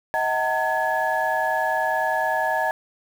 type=tone cluster; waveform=sine; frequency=634 / 754 / 904 / 1691 Hz; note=D#5 / F#5 / A5 / G#6; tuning=+32 / +32 / +47 / +31 cents; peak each=-25 dBFS; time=0.14-2.71 s; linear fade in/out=0 ms; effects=tanh soft clip ceiling -11 dBFS + 7-bit